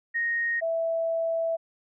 sine tone pair in turn, 1864.7 / 659.3 Hz, A#6 / E5, 0 / 0 cents, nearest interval octave + tritone, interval 1800 cents, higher first, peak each -24 dBFS, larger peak neither, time 0.14-0.61 / 0.61-1.57 s, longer second, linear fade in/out 20 ms, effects none

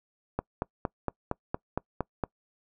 click train, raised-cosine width 1 ms, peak -14 dBFS, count 9, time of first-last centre 0.39-2.238 s, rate 4.33 Hz, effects noise-tail reverb RT60 0.1 s tail -25 dB re dry

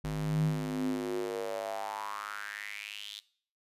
square tone with high-pass filter sweep, 51.6 Hz, G#1, 10 cents flat, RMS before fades -35 dBFS, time 0.04-3.2 s, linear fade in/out 5 ms, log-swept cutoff 100 to 3700 Hz, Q 5.7, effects noise-tail reverb RT60 0.5 s tail -18 dB re dry + resampled to 32000 Hz

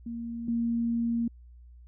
sine tone pair in turn, 233.1 / 233.1 Hz, A#3 / A#3, 0 / 0 cents, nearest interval unison, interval 0 cents, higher neither, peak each -33 / -25 dBFS, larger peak second, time 0.06-0.48 / 0.48-1.28 s, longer second, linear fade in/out 5 ms, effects added 60 Hz sine -48 dBFS peak until 1.87 s

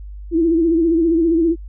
sine tone with vibrato, 330.6 Hz, E4, 5 cents sharp, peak -12 dBFS, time 0.31-1.56 s, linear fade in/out 50 ms, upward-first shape sine, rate 15 Hz, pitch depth 70 cents each way, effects added 50 Hz sine -30 dBFS peak until 1.68 s

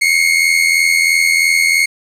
40% pulse tone pair together, 2134 / 2217 Hz, C7 / C#7, +34 / 0 cents, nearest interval minor second, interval 66 cents, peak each -12 dBFS, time 0.01-1.86 s, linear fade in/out 10 ms, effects low-pass 12000 Hz 12 dB/octave + 8-bit

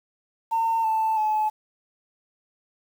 sine tone with pitch steps, 907 / 882.7 / 859.1 Hz, A#5 / A5 / A5, -48 / +5 / -42 cents, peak -19 dBFS, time 0.51-1.5 s, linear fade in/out 20 ms, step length 330 ms, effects tanh soft clip ceiling -16 dBFS + 8-bit

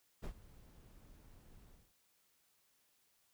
brown noise with ADSR envelope, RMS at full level -41 dBFS, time 0.22-1.93 s, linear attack 25 ms, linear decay 82 ms, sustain -19 dB, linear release 260 ms, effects white hiss -75 dBFS RMS until 3.33 s

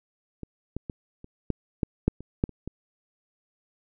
clicks, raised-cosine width 3 ms, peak -23 / -18 / -20 / -30 / -12 / -11 / -7 / -27 / -9 / -28 / -21 dBFS, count 11, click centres 0.433 / 0.766 / 0.898 / 1.244 / 1.503 / 1.832 / 2.08 / 2.206 / 2.439 / 2.493 / 2.676 s, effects none

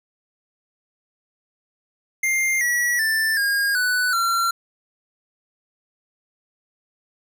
square tone with pitch steps, 2107 / 1932.1 / 1771.8 / 1624.7 / 1489.9 / 1366.2 Hz, C7 / B6 / A6 / G#6 / F#6 / F6, +12 / -38 / +12 / -38 / +12 / -38 cents, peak -19 dBFS, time 2.23-4.51 s, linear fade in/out 5 ms, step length 380 ms, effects none

